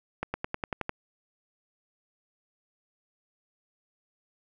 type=accelerating click train; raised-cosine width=0.5 ms; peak=-15 dBFS; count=8; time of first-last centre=0.23-0.894 s; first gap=110 ms; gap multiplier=0.95; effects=none